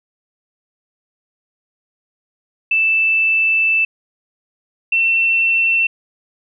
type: tone pair in turn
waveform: sine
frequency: 2645 / 2694 Hz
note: E7 / E7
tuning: +5 / +37 cents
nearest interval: unison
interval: 32 cents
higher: second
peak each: -12 dBFS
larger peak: neither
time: 2.71-3.85 / 4.92-5.87 s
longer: first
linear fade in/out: 5 ms
effects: none